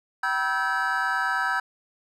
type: tone cluster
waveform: triangle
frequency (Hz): 770 / 969 / 1305 / 1550 / 1699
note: G5 / B5 / E6 / G6 / G#6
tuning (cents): -31 / -33 / -18 / -20 / +39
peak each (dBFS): -30 / -28 / -27 / -25 / -30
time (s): 0.23-1.6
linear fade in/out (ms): 5
effects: none